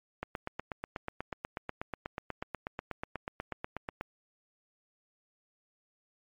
click train, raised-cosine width 0.5 ms, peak -20 dBFS, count 32, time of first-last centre 0.23-4.01 s, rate 8.2 Hz, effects MP3 48 kbps

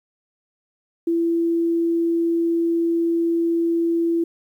sine tone, 335.5 Hz, E4, 31 cents sharp, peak -17 dBFS, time 1.07-4.24 s, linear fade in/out 5 ms, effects 9-bit

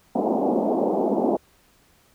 pink band-pass noise, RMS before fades -22 dBFS, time 0.15-1.37 s, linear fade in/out 5 ms, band 210 to 840 Hz, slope 48 dB/octave, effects pink hiss -59 dBFS RMS until 2.14 s

